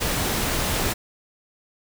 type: noise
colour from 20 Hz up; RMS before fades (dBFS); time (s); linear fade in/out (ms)
pink; -24; 0-0.94; 20
effects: none